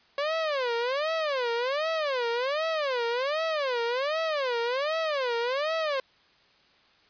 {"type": "tone with vibrato", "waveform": "sawtooth", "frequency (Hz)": 550, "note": "C#5", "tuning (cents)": -14, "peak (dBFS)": -22, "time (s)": [0.18, 6], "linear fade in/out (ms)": 2, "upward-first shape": "sine", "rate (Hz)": 1.3, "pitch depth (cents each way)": 290, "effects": ["white hiss -61 dBFS RMS until 7.09 s", "resampled to 11025 Hz"]}